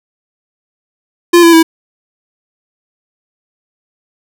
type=tone with pitch steps; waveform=square; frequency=346.1 / 336.1 / 326.3 Hz; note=F4 / E4 / E4; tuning=-16 / +34 / -18 cents; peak=-3 dBFS; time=1.33-1.63 s; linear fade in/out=10 ms; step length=100 ms; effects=none